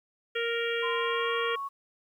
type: harmonic tone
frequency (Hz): 466.2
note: A#4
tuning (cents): 0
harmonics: 1 / 3 / 4 / 5 / 6 / 7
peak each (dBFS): -30 / -35 / -36 / -37 / -38 / -38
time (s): 0.35-1.56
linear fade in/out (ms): 10
type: tone with pitch glide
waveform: sine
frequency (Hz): 1034 to 1108.2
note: C6 to C#6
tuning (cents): -21 to -1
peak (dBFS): -32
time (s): 0.82-1.69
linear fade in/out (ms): 20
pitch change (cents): +120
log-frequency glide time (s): 0.95-1.34
effects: 10-bit